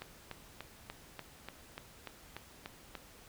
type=click train; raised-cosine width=0.3 ms; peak=-26 dBFS; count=11; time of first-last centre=0.02-2.953 s; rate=3.41 Hz; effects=pink hiss -57 dBFS RMS until 3.28 s